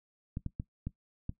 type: clicks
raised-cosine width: 5 ms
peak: -23 dBFS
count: 5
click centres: 0.371 / 0.463 / 0.599 / 0.87 / 1.294 s
effects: noise-tail reverb RT60 0.1 s tail -17 dB re dry